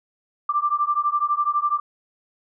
sine beating tone pair, 1174.7 / 1186.7 Hz, D6 / D6, 0 / +18 cents, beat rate 12 Hz, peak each -22 dBFS, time 0.49-1.8 s, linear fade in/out 5 ms, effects none

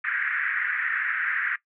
pink band-pass noise, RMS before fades -27 dBFS, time 0.04-1.56 s, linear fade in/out 5 ms, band 1500 to 2000 Hz, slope 48 dB/octave, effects noise-tail reverb RT60 0.1 s tail -17 dB re dry

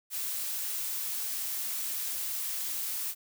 blue noise, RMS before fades -34 dBFS, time 0.1-3.15 s, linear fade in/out 50 ms, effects none

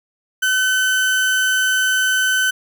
35% pulse tone, 1520 Hz, F#6, 46 cents sharp, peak -13 dBFS, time 0.42-2.51 s, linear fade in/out 10 ms, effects none

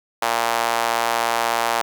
sawtooth tone with high-pass filter, 116.54 Hz, A#2, in tune, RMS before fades -21 dBFS, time 0.22-1.82 s, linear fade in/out 5 ms, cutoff 800 Hz, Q 1.9, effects none

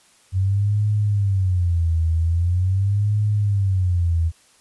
sine tone with vibrato, 92.5 Hz, F#2, in tune, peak -16 dBFS, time 0.32-4.32 s, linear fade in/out 50 ms, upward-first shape sine, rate 0.43 Hz, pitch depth 220 cents each way, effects white hiss -55 dBFS RMS until 4.6 s + resampled to 24000 Hz

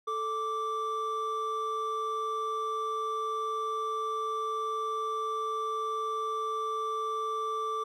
triangle tone pair together, 439.6 / 1171.6 Hz, A4 / D6, -2 / -5 cents, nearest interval octave + perfect fourth, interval 1697 cents, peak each -34 / -29 dBFS, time 0.07-7.84 s, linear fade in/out 10 ms, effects none

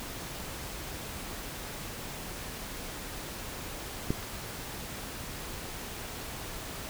click, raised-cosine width 3 ms, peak -14 dBFS, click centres 4.105 s, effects pink hiss -40 dBFS RMS until 6.89 s

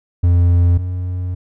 triangle tone pair in turn, 87.31 / 90.41 Hz, F2 / F#2, 0 / -40 cents, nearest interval minor second, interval 60 cents, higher second, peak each -7 / -17 dBFS, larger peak first, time 0.23-0.78 / 0.78-1.35 s, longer second, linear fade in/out 10 ms, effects none

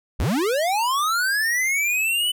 square linear sweep, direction up, 34 to 3012 Hz, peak -20 dBFS, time 0.19-2.32 s, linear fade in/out 10 ms, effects none

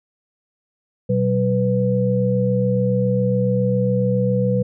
sine tone cluster, 122.5 / 189.7 / 495.6 Hz, B2 / F#3 / B4, -14 / +43 / +6 cents, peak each -20 dBFS, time 1.09-4.63 s, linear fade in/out 10 ms, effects none

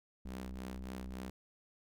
sawtooth ring-modulated tone, 63.6 Hz, C2, 48 cents flat, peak -35 dBFS, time 0.25-1.3 s, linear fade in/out 5 ms, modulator 129 Hz, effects none

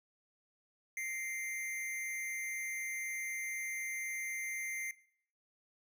square tone with amplitude modulation, 2093 Hz, C7, in tune, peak -35 dBFS, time 0.97-4.91 s, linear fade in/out 2 ms, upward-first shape sine, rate 224 Hz, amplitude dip 55%, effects noise-tail reverb RT60 0.6 s tail -20 dB re dry

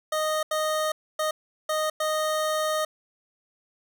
25% pulse tone bursts at uneven times, 620 Hz, D#5, 6 cents flat, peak -20 dBFS, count 5, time 0.12-0.43 / 0.51-0.92 / 1.19-1.31 / 1.69-1.9 / 2-2.85 s, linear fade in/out 5 ms, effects none

